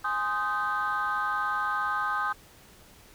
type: chord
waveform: sine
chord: Ab major seventh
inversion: none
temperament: equal with one note detuned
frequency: 830.6 / 1046.5 / 1244.5 / 1548.2 Hz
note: Ab5 / C6 / Eb6 / G6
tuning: 0 / 0 / 0 / -22 cents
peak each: -33 / -33 / -28 / -30 dBFS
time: 0.04-2.33 s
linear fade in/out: 10 ms
effects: tanh soft clip ceiling -20 dBFS + pink hiss -54 dBFS RMS until 3.14 s